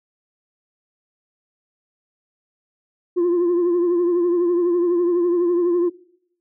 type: tone with vibrato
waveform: sine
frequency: 349.2 Hz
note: F4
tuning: in tune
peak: -13 dBFS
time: 3.16-5.9 s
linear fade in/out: 20 ms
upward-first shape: triangle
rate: 12 Hz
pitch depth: 58 cents each way
effects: noise-tail reverb RT60 0.7 s tail -22 dB re dry + tanh soft clip ceiling -14 dBFS